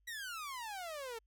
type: exponential sweep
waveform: sawtooth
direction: down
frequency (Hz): 1956 to 440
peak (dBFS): -38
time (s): 0.07-1.19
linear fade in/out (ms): 10
effects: added 50 Hz sine -70 dBFS peak until 1.26 s